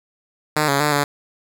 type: tone with pitch steps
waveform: 5% pulse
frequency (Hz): 152 / 140.1 / 148.9 / 144.1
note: D#3 / C#3 / D3 / D3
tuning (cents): -40 / +19 / +24 / -33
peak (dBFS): -5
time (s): 0.56-1.04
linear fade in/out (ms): 5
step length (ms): 120
effects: none